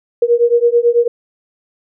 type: beating tone pair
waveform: sine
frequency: 470 / 479.1 Hz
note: A#4 / A#4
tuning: +14 / +47 cents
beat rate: 9.1 Hz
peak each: -12 dBFS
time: 0.22-1.08 s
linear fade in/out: 5 ms
effects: none